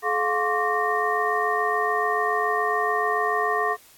sine tone cluster, 427.9 / 710 / 1067 / 1154 / 1843 Hz, A4 / F5 / C6 / D6 / A#6, -48 / +28 / +34 / -31 / -20 cents, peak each -27 dBFS, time 0.02-3.77 s, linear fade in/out 50 ms, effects white hiss -53 dBFS RMS until 3.97 s + AAC 64 kbps

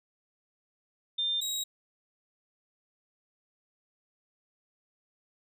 sine / 25% pulse tone pair in turn, 3600 / 3814 Hz, A7 / A#7, +39 / +39 cents, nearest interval minor second, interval 100 cents, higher second, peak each -27 dBFS, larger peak neither, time 1.18-1.41 / 1.41-1.64 s, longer neither, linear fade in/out 10 ms, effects none

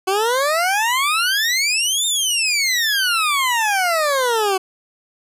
20% pulse exponential two-way sweep, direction up then down, 370 to 3677 to 370 Hz, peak -11 dBFS, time 0.07-4.58 s, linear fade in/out 10 ms, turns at 2.06 s, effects resampled to 32000 Hz

